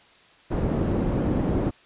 white low-pass noise, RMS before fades -24 dBFS, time 0.5-1.71 s, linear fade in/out 20 ms, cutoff 310 Hz, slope 12 dB/octave, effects white hiss -54 dBFS RMS until 1.85 s + resampled to 8000 Hz

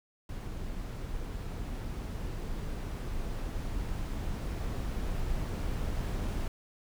brown noise with level ramp, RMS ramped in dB -38 to -32 dBFS, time 0.29-6.48 s, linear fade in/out 2 ms, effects none

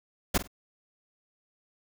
pink noise with echo, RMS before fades -23 dBFS, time 0.34-0.38 s, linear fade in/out 10 ms, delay 48 ms, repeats 2, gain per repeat -13 dB, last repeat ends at 0.476 s, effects none

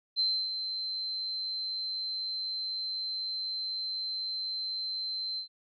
sine tone with ADSR envelope, 4098 Hz, C8, 37 cents flat, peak -24 dBFS, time 0.16-5.48 s, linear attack 35 ms, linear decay 290 ms, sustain -8 dB, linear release 100 ms, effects none

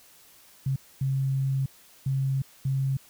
sine tone bursts at uneven times, 134.8 Hz, C#3, 48 cents flat, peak -23 dBFS, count 4, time 0.66-0.76 / 1.01-1.66 / 2.06-2.42 / 2.65-2.97 s, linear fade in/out 5 ms, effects white hiss -55 dBFS RMS until 3.09 s

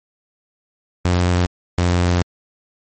sawtooth tone pair in turn, 89 / 88.28 Hz, F2 / F2, +33 / +19 cents, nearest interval unison, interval 14 cents, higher first, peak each -10 dBFS, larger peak neither, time 1.05-1.46 / 1.78-2.22 s, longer second, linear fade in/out 0 ms, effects MP3 32 kbps

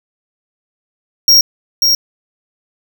square tone with echo, 5588 Hz, F8, in tune, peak -5 dBFS, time 1.28-1.41 s, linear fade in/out 2 ms, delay 540 ms, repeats 1, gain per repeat -4 dB, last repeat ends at 1.95 s, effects none

